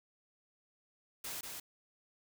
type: noise with echo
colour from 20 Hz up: white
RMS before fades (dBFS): -42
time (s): 1.24-1.41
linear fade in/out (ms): 5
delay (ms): 190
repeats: 1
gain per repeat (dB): -3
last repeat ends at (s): 1.6
effects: none